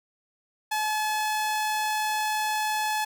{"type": "tone", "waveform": "sawtooth", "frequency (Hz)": 857, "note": "A5", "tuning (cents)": -46, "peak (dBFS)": -21, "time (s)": [0.71, 3.05], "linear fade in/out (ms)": 10, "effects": []}